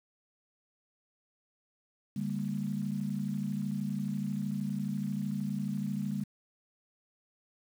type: chord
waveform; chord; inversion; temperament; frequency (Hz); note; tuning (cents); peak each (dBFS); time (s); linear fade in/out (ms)
sine; G minor; second; equal with one note detuned; 146.83 / 200.6 / 233.1; D3 / G3 / Bb3; 0 / +40 / 0; -37 / -33 / -38; 2.16-6.24; 5
effects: 9-bit